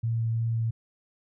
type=tone with vibrato; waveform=sine; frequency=114.3 Hz; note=A#2; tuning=34 cents flat; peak=-24 dBFS; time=0.03-0.71 s; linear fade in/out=10 ms; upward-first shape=sine; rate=2.9 Hz; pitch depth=10 cents each way; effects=none